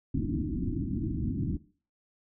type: low-pass noise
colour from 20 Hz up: white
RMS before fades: -31 dBFS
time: 0.14-1.57 s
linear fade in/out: 5 ms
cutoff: 330 Hz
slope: 96 dB/octave
effects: noise-tail reverb RT60 0.4 s tail -18 dB re dry